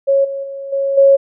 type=tone with level steps; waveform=sine; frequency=550 Hz; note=C#5; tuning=14 cents flat; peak=-9 / -20 / -24 / -14 / -5 dBFS; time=0.07-1.17 s; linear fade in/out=20 ms; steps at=0.24 / 0.43 / 0.72 / 0.97 s; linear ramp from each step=10 ms; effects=none